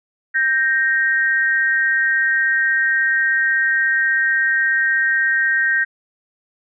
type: tone pair together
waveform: sine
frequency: 1570.9 / 1864.7 Hz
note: G6 / A#6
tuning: +3 / 0 cents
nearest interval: minor third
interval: 297 cents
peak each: -17 dBFS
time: 0.34-5.85 s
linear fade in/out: 20 ms
effects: none